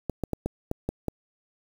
clicks, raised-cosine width 2 ms, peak -14 dBFS, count 7, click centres 0.097 / 0.237 / 0.333 / 0.46 / 0.714 / 0.89 / 1.083 s, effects 7-bit

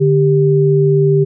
sine tone pair together, 147.5 / 393.8 Hz, D3 / G4, +8 / +8 cents, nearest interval octave + perfect fourth, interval 1700 cents, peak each -11 dBFS, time 0-1.25 s, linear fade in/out 20 ms, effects none

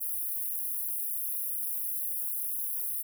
white high-pass noise, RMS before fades -33 dBFS, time 0-3.03 s, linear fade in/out 20 ms, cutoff 10000 Hz, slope 96 dB/octave, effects none

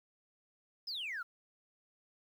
sine exponential sweep, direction down, 5274 to 1318.5 Hz, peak -36 dBFS, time 0.87-1.23 s, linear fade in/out 10 ms, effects tanh soft clip ceiling -35 dBFS + 11-bit

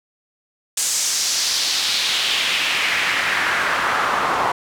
pink noise with band-pass filter sweep, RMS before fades -20 dBFS, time 0.77-4.52 s, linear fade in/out 5 ms, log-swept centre 7400 to 970 Hz, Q 2, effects none

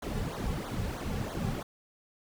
brown noise with flanger, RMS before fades -34 dBFS, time 0.02-1.63 s, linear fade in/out 5 ms, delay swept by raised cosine 0.38 to 3.28 ms, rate 3.1 Hz, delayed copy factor -0.95, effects none

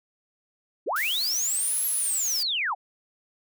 sine linear two-way sweep, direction up then down, 246.9 to 11480 to 657 Hz, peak -24 dBFS, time 0.86-2.75 s, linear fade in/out 20 ms, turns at 1.86 s
blue noise, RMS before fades -34 dBFS, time 0.96-2.43 s, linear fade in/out 2 ms
effects none

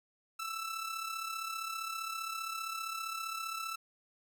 sawtooth tone with amplitude modulation, 1324 Hz, E6, 7 cents sharp, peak -31 dBFS, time 0.39-3.76 s, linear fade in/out 10 ms, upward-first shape sine, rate 35.2 Hz, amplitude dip 55%, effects none

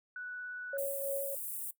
sine tone with vibrato, 1480 Hz, F#6, in tune, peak -39 dBFS, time 0.16-0.77 s, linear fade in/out 2 ms, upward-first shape triangle, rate 17 Hz, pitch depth 8 cents each way
sine tone with tremolo, 554.4 Hz, C#5, in tune, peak -32 dBFS, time 0.73-1.35 s, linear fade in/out 5 ms, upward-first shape sine, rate 3.1 Hz, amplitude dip 45%
white high-pass noise, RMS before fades -40 dBFS, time 0.78-1.71 s, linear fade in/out 5 ms, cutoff 8500 Hz, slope 48 dB/octave
effects noise-tail reverb RT60 0.1 s tail -18 dB re dry

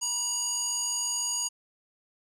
square tone with band-pass filter, 961 Hz, B5, 48 cents flat, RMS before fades -30 dBFS, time 0.01-1.49 s, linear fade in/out 20 ms, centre 7100 Hz, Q 4.4, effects none

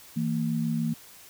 sine tone pair together, 161.3 / 228.1 Hz, E3 / A#3, -37 / -37 cents, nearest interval tritone, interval 600 cents, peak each -28 / -27 dBFS, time 0.16-0.94 s, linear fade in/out 10 ms, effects white hiss -50 dBFS RMS until 1.29 s

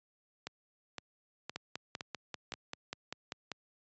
two click trains, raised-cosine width 0.2 ms, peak -22 / -21 dBFS, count 5 / 11, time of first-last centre 0.47-2.521 / 1.56-3.517 s, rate 1.95 / 5.11 Hz, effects high-pass 100 Hz 12 dB/octave + resampled to 16000 Hz

